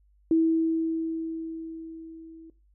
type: tone with level ramp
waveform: sine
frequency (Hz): 325.1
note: E4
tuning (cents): -24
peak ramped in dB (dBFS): -17 to -44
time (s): 0.31-2.5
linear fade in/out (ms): 2
effects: noise-tail reverb RT60 0.3 s tail -18 dB re dry + added 50 Hz sine -59 dBFS peak until 2.74 s